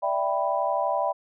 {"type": "chord", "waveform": "sine", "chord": "E minor seventh", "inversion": "third", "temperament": "equal", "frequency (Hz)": [587.3, 659.3, 784, 987.8], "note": ["D5", "E5", "G5", "B5"], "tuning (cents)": [0, 0, 0, 0], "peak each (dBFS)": -28, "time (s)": [0.02, 1.13], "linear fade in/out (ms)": 20, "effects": []}